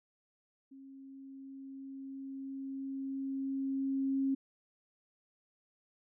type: tone with level ramp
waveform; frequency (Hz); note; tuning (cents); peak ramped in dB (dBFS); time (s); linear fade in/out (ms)
sine; 270.3; C#4; -44; -50 to -28; 0.71-4.35; 10
effects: none